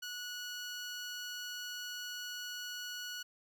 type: tone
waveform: 15% pulse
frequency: 1465 Hz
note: F#6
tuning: 18 cents flat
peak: -34 dBFS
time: 0.02-3.23 s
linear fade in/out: 10 ms
effects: none